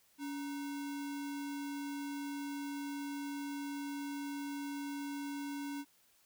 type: tone with sample-and-hold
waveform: sine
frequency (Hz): 283.5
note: C#4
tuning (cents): +39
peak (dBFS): -38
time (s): 0.18-5.85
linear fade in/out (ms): 50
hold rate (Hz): 1225
effects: white hiss -69 dBFS RMS until 6.25 s